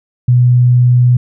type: tone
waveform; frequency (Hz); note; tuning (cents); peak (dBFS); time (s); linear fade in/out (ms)
sine; 123.47; B2; 0; -5; 0.28-1.17; 5
effects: none

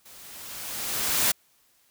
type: noise with level ramp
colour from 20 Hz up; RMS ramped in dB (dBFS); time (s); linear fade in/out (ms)
white; -49 to -21; 0.05-1.32; 10
effects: white hiss -64 dBFS RMS until 1.9 s

